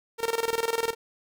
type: tone with tremolo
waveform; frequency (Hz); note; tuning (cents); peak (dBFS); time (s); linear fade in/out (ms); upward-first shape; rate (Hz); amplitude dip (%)
sawtooth; 458.6; A#4; -28; -19; 0.18-0.95; 50; square; 20; 80
effects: none